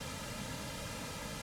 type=noise with comb filter; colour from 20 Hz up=pink; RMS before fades=-42 dBFS; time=0-1.42 s; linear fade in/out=10 ms; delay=2.7 ms; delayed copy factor=-0.75; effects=low-pass 10000 Hz 12 dB/octave